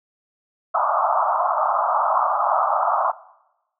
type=band-pass noise; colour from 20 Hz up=white; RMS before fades=-20 dBFS; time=0.74-3.12 s; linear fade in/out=10 ms; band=610 to 1300 Hz; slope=96 dB/octave; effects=noise-tail reverb RT60 0.9 s tail -19 dB re dry